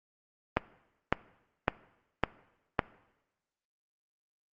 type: click train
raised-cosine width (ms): 0.5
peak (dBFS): -8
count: 5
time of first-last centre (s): 0.57-2.792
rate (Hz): 1.8
effects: noise-tail reverb RT60 1.0 s tail -20 dB re dry + Opus 32 kbps